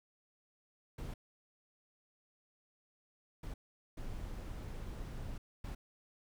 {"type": "noise bursts at uneven times", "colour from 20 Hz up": "brown", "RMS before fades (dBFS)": -43, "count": 4, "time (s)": [[0.98, 1.14], [3.43, 3.54], [3.97, 5.38], [5.64, 5.75]], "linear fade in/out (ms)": 5, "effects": []}